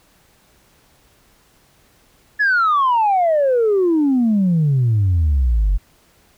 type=exponential sweep; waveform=sine; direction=down; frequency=1735 to 44.22 Hz; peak=-11 dBFS; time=2.39-5.78 s; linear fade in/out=20 ms; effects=tanh soft clip ceiling -10 dBFS + pink hiss -55 dBFS RMS until 6.37 s